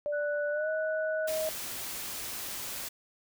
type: tone with pitch glide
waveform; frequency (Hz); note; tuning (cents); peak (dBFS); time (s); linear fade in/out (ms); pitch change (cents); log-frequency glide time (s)
sine; 587.3 to 629.5; D5 to D#5; 0 to +20; -29; 0.06-1.49; 0; +120; 0.51-0.69
type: tone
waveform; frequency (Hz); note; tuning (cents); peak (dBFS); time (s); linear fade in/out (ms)
sine; 1480; F#6; 0; -35; 0.12-1.28; 20
type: noise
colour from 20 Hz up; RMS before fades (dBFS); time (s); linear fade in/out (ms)
white; -38; 1.27-2.89; 10
effects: none